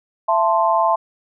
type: chord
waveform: sine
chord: A minor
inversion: second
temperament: equal with one note detuned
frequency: 670 / 880 / 1046.5 Hz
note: E5 / A5 / C6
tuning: +28 / 0 / 0 cents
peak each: -18 dBFS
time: 0.28-0.96 s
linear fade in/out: 10 ms
effects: none